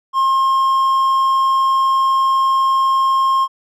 triangle tone, 1068 Hz, C6, 35 cents sharp, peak -10 dBFS, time 0.13-3.48 s, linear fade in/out 50 ms, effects none

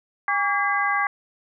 harmonic tone with a mistuned harmonic, 404.9 Hz, G#4, 44 cents flat, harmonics 2 / 3 / 4 / 5, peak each -26 / -24 / -25 / -26 dBFS, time 0.28-1.07 s, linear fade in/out 2 ms, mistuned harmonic 3, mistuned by -100 cents, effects none

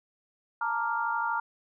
sine chord, Bb major seventh, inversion third, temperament equal, 880 / 932.3 / 1174.7 / 1396.9 Hz, A5 / Bb5 / D6 / F6, 0 / 0 / 0 / 0 cents, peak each -35 / -30 / -36 / -31 dBFS, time 0.61-1.4 s, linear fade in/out 5 ms, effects none

